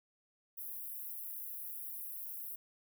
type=high-pass noise; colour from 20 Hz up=white; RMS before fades=-44 dBFS; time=0.57-2.56 s; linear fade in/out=10 ms; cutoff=11000 Hz; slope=48 dB/octave; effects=none